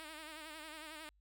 5% pulse tone with vibrato, 311.1 Hz, D#4, in tune, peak -36 dBFS, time 0-1.09 s, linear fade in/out 0 ms, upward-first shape sine, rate 11 Hz, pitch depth 67 cents each way, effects added 50 Hz sine -68 dBFS peak until 1.2 s

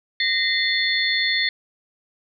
sine tone cluster, 1854 / 2048 / 3533 / 4328 Hz, A#6 / C7 / A7 / C#8, -10 / -38 / +6 / -42 cents, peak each -24 dBFS, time 0.2-1.49 s, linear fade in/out 2 ms, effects none

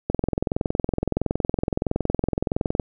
click train, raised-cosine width 2 ms, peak -8 dBFS, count 59, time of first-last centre 0.1-2.798 s, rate 21.5 Hz, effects none

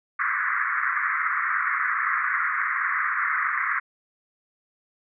pink band-pass noise, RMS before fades -25 dBFS, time 0.19-3.8 s, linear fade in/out 10 ms, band 1100 to 2100 Hz, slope 96 dB/octave, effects none

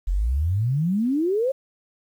sine exponential sweep, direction up, 41.33 to 554.4 Hz, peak -19 dBFS, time 0.07-1.52 s, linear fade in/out 10 ms, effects 9-bit

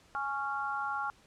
harmonic tone, 277.2 Hz, C#4, in tune, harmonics 3 / 4 / 5, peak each -36 / -38 / -35 dBFS, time 0.15-1.1 s, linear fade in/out 0 ms, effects pink hiss -62 dBFS RMS until 1.26 s + low-pass 8000 Hz 12 dB/octave

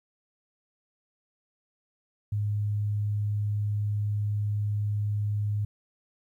sine tone, 104 Hz, G#2, 3 cents sharp, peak -25 dBFS, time 2.32-5.65 s, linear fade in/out 5 ms, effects 11-bit

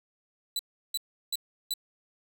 sawtooth tone bursts, 3973 Hz, B7, 10 cents sharp, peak -25 dBFS, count 4, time 0.56-1.738 s, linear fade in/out 2 ms, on 32 ms, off 350 ms, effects none

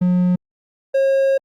triangle tone pair in turn, 180 / 541.3 Hz, F#3 / C#5, -47 / -41 cents, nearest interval octave + perfect fifth, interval 1906 cents, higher second, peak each -11 dBFS, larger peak neither, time 0.01-0.36 / 0.94-1.38 s, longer second, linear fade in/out 10 ms, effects Opus 48 kbps

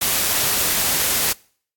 white noise, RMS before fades -19 dBFS, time 0.01-1.33 s, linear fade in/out 10 ms, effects noise-tail reverb RT60 0.5 s tail -24 dB re dry + AAC 64 kbps

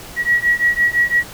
sine beating tone pair, 1916 / 1921.9 Hz, A#6 / B6, +47 / -48 cents, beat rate 5.9 Hz, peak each -16 dBFS, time 0.16-1.24 s, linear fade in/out 50 ms, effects pink hiss -35 dBFS RMS until 1.33 s

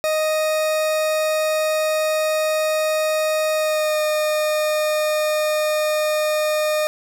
40% pulse tone with pitch glide, 622.3 to 611.6 Hz, D#5 to D#5, 0 to -30 cents, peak -17 dBFS, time 0.04-6.87 s, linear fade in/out 0 ms, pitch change -30 cents, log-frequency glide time 3.54-4.01 s, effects none

